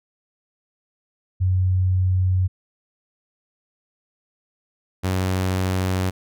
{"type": "tone pair in turn", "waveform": ["sine", "sawtooth"], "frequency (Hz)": [92.5, 93.25], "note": ["F#2", "F#2"], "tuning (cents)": [0, 14], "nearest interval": "unison", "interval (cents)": 14, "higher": "second", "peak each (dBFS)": -16, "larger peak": "neither", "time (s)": [[1.4, 2.48], [5.03, 6.11]], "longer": "neither", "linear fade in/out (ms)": 20, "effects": []}